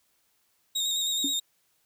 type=tone with vibrato; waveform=30% pulse; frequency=3729 Hz; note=A#7; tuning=in tune; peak=-23 dBFS; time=0.75-1.4 s; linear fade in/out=10 ms; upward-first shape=square; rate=9.4 Hz; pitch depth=31 cents each way
type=tone with exponential decay; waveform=sine; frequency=280 Hz; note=C#4; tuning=18 cents sharp; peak=-25 dBFS; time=1.24-1.36 s; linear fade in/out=5 ms; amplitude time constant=25 ms
effects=white hiss -70 dBFS RMS until 1.85 s